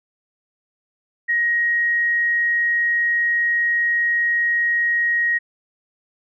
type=tone; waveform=sine; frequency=1885 Hz; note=A#6; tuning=19 cents sharp; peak=-16 dBFS; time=1.28-5.39 s; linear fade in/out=20 ms; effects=none